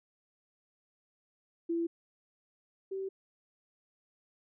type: tone pair in turn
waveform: sine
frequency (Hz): 336 / 385.5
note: E4 / G4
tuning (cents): +33 / -29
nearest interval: major second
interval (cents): 238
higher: second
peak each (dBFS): -29 / -34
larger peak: first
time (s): 1.69-1.87 / 2.91-3.09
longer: neither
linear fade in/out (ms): 10
effects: none